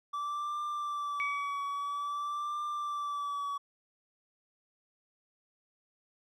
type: tone with vibrato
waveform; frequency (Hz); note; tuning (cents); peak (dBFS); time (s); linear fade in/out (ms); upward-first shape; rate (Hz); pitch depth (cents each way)
triangle; 1159; D6; -23; -31; 0.13-3.58; 10; triangle; 0.5; 47
type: tone with exponential decay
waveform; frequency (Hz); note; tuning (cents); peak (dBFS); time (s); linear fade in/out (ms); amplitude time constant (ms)
sine; 2266; C#7; +37; -30; 1.2-2.08; 0; 190
effects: none